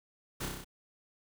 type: noise with echo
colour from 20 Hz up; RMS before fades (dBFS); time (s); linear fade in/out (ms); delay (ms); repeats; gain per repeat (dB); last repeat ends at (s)
pink; -37; 0.4-0.46; 10; 31; 6; -2; 0.646
effects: none